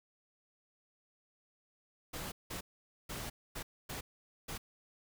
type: noise bursts at uneven times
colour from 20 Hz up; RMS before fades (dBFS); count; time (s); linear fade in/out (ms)
pink; -42; 6; 2.13-2.32 / 2.5-2.61 / 3.09-3.3 / 3.55-3.63 / 3.89-4.01 / 4.48-4.58; 10
effects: none